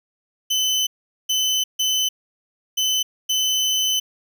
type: tone bursts at uneven times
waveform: 30% pulse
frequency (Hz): 3033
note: F#7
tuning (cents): +42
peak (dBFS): -15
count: 5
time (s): 0.5-0.87 / 1.29-1.64 / 1.79-2.09 / 2.77-3.03 / 3.29-4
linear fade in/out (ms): 10
effects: none